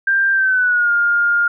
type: tone with pitch glide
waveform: sine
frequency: 1585 to 1412.1 Hz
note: G6 to F6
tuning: +19 to +19 cents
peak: -12 dBFS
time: 0.07-1.48 s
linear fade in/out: 5 ms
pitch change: -200 cents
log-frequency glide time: 0.32-0.91 s
effects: none